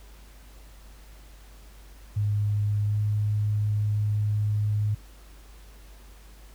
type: tone with pitch glide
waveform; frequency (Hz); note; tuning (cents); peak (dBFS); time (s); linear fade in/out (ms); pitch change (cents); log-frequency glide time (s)
sine; 103.7 to 104.9; G#2 to G#2; -2 to +18; -22; 2.16-4.95; 10; +20; 2.85-2.95
effects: added 50 Hz sine -46 dBFS peak until 6.54 s + pink hiss -55 dBFS RMS until 6.54 s